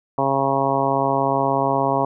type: harmonic tone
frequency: 136.7 Hz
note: C#3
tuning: 24 cents flat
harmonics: 1 / 2 / 3 / 4 / 5 / 6 / 7 / 8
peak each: -28 / -26 / -26 / -25 / -23 / -26 / -23 / -27 dBFS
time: 0.18-2.05 s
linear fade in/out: 2 ms
effects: none